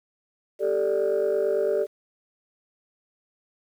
sine chord, G suspended second, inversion none, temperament just, 392 / 441 / 588 Hz, G4 / A4 / D5, 0 / +4 / +2 cents, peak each -24 dBFS, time 0.59-1.87 s, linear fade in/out 50 ms, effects tanh soft clip ceiling -16 dBFS + 9-bit

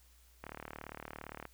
click train, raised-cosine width 0.5 ms, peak -28 dBFS, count 39, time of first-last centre 0.44-1.453 s, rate 37.5 Hz, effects added 60 Hz sine -62 dBFS peak until 1.53 s + white hiss -67 dBFS RMS until 1.53 s

